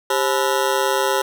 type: ring-modulated tone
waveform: 20% pulse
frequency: 464.4 Hz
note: A#4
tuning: 7 cents flat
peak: -9 dBFS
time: 0.1-1.22 s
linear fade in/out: 5 ms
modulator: 68.6 Hz
effects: none